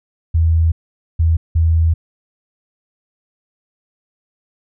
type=tone bursts at uneven times; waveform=sine; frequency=81.7 Hz; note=E2; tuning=15 cents flat; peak=-10 dBFS; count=3; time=0.34-0.72 / 1.19-1.37 / 1.55-1.94 s; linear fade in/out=10 ms; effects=none